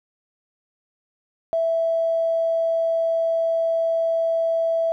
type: tone with tanh clipping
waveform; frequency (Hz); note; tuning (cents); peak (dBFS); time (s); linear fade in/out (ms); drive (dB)
triangle; 659.3; E5; 0; -18; 1.53-4.92; 0; 3
effects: none

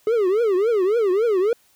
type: tone with vibrato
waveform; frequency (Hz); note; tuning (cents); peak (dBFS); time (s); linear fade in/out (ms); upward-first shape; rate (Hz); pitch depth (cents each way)
triangle; 415.3; G#4; 0; -14; 0.07-1.53; 2; triangle; 3.6; 280
effects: white hiss -59 dBFS RMS until 1.75 s

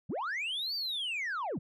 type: linear two-way sweep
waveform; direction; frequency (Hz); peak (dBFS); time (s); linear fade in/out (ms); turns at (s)
sine; up then down; 101.3 to 4699 to 101.3; -30; 0.09-1.59; 10; 0.75
effects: tanh soft clip ceiling -31 dBFS

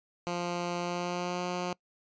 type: tone with pitch glide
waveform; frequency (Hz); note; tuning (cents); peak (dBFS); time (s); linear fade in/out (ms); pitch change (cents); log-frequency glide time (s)
10% pulse; 174.8 to 178.78; F3 to F3; +2 to +41; -23; 0.27-1.73; 0; +39; 0.79-1.43
effects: noise-tail reverb RT60 0.1 s tail -24 dB re dry + resampled to 16000 Hz

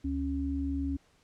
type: tone pair together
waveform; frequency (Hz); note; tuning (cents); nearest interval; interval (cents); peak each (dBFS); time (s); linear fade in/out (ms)
sine; 72.94 / 275.4; D2 / C#4; -11 / -11; octave + major seventh; 2300; -33 / -31; 0.04-0.97; 10
effects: pink hiss -66 dBFS RMS until 1.23 s + low-pass 8000 Hz 12 dB/octave

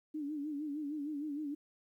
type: tone with vibrato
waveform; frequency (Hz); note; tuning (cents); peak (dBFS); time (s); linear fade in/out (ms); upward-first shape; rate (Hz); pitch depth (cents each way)
sine; 295.3; D4; +10; -36; 0.14-1.55; 10; sine; 6.5; 88
effects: 12-bit

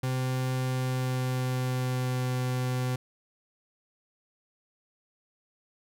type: tone with pitch glide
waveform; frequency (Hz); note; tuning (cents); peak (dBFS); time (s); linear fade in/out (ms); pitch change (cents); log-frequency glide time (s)
40% pulse; 128.9 to 126.83; C3 to B2; -26 to +46; -26; 0.03-2.96; 5; -28; 0.46-2.35
effects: none

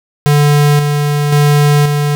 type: tone with tremolo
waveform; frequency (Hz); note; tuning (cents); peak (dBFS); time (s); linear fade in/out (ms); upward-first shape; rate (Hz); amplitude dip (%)
square; 146.4; D3; -5; -7; 0.26-2.15; 0; square; 0.94; 40
effects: none

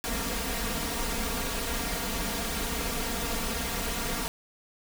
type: noise with comb filter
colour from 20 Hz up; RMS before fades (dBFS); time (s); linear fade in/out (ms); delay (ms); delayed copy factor
pink; -31; 0.04-4.28; 0; 4.3; +0.8
effects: none

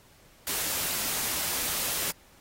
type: noise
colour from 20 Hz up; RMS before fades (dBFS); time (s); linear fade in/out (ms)
white; -30; 0.47-2.11; 2
effects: pink hiss -58 dBFS RMS until 2.4 s + AAC 48 kbps

